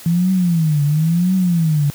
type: tone with vibrato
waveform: sine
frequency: 164.81 Hz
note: E3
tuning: in tune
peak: -12 dBFS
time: 0.06-1.9 s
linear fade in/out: 0 ms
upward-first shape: triangle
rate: 0.97 Hz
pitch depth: 250 cents each way
effects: white hiss -38 dBFS RMS until 1.94 s + high-pass 80 Hz 12 dB/octave